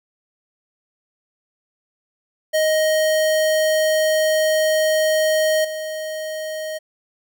square tone with level steps, 625 Hz, D#5, 8 cents sharp, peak -16 / -26 dBFS, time 2.53-6.79 s, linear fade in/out 20 ms, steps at 5.64 s, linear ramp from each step 10 ms, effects none

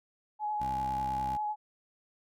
sine tone with vibrato, 844 Hz, G#5, 28 cents sharp, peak -30 dBFS, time 0.39-1.56 s, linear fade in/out 50 ms, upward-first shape sine, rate 10 Hz, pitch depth 17 cents each way
15% pulse tone, 65.41 Hz, C2, in tune, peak -33 dBFS, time 0.6-1.37 s, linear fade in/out 10 ms
effects none

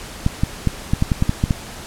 clicks, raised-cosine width 5 ms, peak -3 dBFS, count 10, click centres 0.264 / 0.435 / 0.673 / 0.935 / 1.024 / 1.118 / 1.224 / 1.294 / 1.439 / 1.508 s, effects pink hiss -34 dBFS RMS until 1.86 s + low-pass 11000 Hz 12 dB/octave

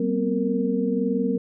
sine tone cluster, 192.9 / 237.2 / 258.7 / 463 Hz, G3 / A#3 / C4 / A#4, -28 / +30 / -19 / -12 cents, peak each -26 dBFS, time 0-1.38 s, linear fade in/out 5 ms, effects none

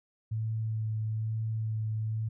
sine tone with vibrato, 110 Hz, A2, in tune, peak -29 dBFS, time 0.31-2.29 s, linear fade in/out 10 ms, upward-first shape sine, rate 1.1 Hz, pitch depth 14 cents each way, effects none

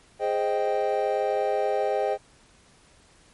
triangle chord, Ab major seventh, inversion none, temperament equal, 415.3 / 523.3 / 622.3 / 784 Hz, Ab4 / C5 / Eb5 / G5, 0 / 0 / 0 / 0 cents, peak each -26 dBFS, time 0.19-2.18 s, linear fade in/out 50 ms, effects pink hiss -57 dBFS RMS until 3.33 s + MP3 48 kbps

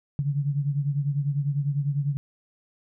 sine beating tone pair, 140.9 / 150.9 Hz, C#3 / D3, +29 / +47 cents, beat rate 10 Hz, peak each -24 / -29 dBFS, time 0.19-2.17 s, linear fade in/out 0 ms, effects none

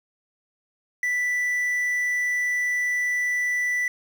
triangle tone with quantisation, 1975 Hz, B6, in tune, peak -20 dBFS, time 1.03-3.88 s, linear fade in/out 2 ms, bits 8, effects none

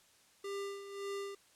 square tone with tremolo, 398.2 Hz, G4, 27 cents sharp, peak -38 dBFS, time 0.44-1.35 s, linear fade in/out 5 ms, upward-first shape sine, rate 1.8 Hz, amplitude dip 65%, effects white hiss -66 dBFS RMS until 1.55 s + low-pass 10000 Hz 12 dB/octave

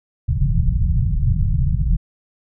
pink low-pass noise, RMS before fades -17 dBFS, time 0.28-1.97 s, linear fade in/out 10 ms, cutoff 160 Hz, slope 48 dB/octave, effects none

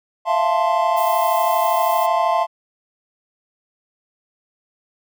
triangle chord, F major seventh, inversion third, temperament equal with one note detuned, 665.8 / 698.5 / 880 / 1046.5 Hz, E5 / F5 / A5 / C6, +17 / 0 / 0 / 0 cents, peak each -19 dBFS, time 0.25-2.47 s, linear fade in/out 50 ms
violet noise, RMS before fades -31 dBFS, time 0.96-2.07 s, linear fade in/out 20 ms
effects none

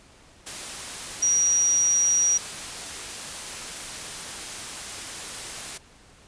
sine tone in noise, 5760 Hz, F#8, 47 cents flat, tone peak -18 dBFS, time 1.22-2.38 s, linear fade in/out 10 ms, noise white, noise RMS -35 dBFS, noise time 0.46-5.78 s, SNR +14 dB, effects pink hiss -53 dBFS RMS until 6.27 s + resampled to 22050 Hz

